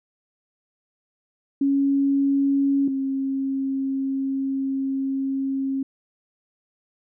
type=tone pair in turn; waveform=sine; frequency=277.2 / 269.9 Hz; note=C#4 / C#4; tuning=0 / -46 cents; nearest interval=unison; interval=46 cents; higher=first; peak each=-17 / -22 dBFS; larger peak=first; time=1.61-2.88 / 2.88-5.83 s; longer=second; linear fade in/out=5 ms; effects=none